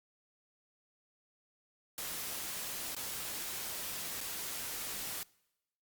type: noise with dropouts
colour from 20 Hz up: white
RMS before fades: -40 dBFS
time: 1.98-5.23 s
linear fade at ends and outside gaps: 1 ms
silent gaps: 2.949-2.965 / 4.206-4.211 s
effects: noise-tail reverb RT60 0.9 s tail -24 dB re dry + Opus 48 kbps